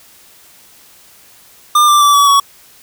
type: tone with pitch steps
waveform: square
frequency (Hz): 1200 / 1180.1 / 1160.5 / 1141.2 / 1122.2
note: D6 / D6 / D6 / C#6 / C#6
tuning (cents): +37 / +8 / -21 / +50 / +21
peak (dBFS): -7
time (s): 1.75-2.4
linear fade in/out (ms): 5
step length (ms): 130
effects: white hiss -44 dBFS RMS until 2.82 s